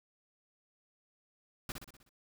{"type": "noise with echo", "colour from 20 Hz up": "pink", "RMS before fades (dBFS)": -39, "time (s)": [1.69, 1.72], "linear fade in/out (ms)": 2, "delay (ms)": 62, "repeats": 6, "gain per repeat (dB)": -5, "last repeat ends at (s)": 2.092, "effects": []}